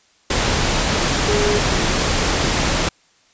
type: tone in noise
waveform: sine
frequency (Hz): 415.3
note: G#4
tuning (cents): 0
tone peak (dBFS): -18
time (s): 1.28-1.59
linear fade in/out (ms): 5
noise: pink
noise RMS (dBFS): -18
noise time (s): 0.3-2.89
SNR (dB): -3
effects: white hiss -56 dBFS RMS until 3.33 s + resampled to 16000 Hz